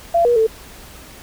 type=tone with pitch steps; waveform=sine; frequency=681 / 479.4 / 443.8 Hz; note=F5 / A#4 / A4; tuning=-44 / +48 / +15 cents; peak=-11 dBFS; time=0.14-0.47 s; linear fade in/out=10 ms; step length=110 ms; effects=added 60 Hz sine -46 dBFS peak until 1.22 s + pink hiss -40 dBFS RMS until 1.22 s